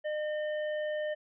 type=harmonic tone; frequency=607 Hz; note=D#5; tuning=43 cents flat; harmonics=1 / 3 / 5; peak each=-31 / -41 / -50 dBFS; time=0.04-1.15 s; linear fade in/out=20 ms; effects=none

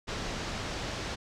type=low-pass noise; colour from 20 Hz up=pink; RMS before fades=-36 dBFS; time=0.07-1.16 s; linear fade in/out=20 ms; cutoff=6300 Hz; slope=24 dB/octave; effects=none

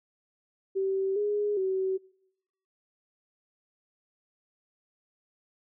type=tone with pitch steps; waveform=sine; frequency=385.9 / 414.1 / 379.5 Hz; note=G4 / G#4 / F#4; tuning=-27 / -5 / +44 cents; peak=-25 dBFS; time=0.75-1.98 s; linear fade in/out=20 ms; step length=410 ms; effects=noise-tail reverb RT60 0.9 s tail -26 dB re dry

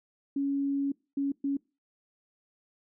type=tone bursts at uneven times; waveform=sine; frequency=278.6 Hz; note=C#4; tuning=9 cents sharp; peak=-26 dBFS; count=3; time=0.36-0.92 / 1.17-1.32 / 1.44-1.57 s; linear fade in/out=5 ms; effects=noise-tail reverb RT60 0.3 s tail -24 dB re dry

